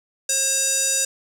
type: tone with band-pass filter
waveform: square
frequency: 538 Hz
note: C5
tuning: 48 cents sharp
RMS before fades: -21 dBFS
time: 0.29-1.05 s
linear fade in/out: 5 ms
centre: 7300 Hz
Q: 4
effects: 8-bit